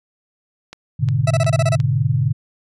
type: click train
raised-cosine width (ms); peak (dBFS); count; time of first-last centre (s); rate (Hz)
0.2; -17; 4; 0.73-1.801; 2.8
type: chord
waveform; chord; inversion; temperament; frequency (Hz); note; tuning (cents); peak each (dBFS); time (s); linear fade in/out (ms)
sine; G# diminished; none; equal; 103.83 / 123.47 / 146.83; G#2 / B2 / D3; 0 / 0 / 0; -21 / -18 / -19; 0.99-2.33; 20
type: tone bursts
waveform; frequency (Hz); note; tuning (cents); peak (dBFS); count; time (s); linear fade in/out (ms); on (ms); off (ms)
40% pulse; 657; E5; -6; -16; 8; 1.27-1.755; 5; 37; 27
effects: resampled to 24000 Hz